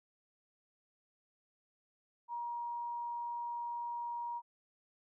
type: tone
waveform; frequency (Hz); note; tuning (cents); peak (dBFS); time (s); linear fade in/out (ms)
sine; 949; A#5; +31; -37; 2.28-4.42; 50
effects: none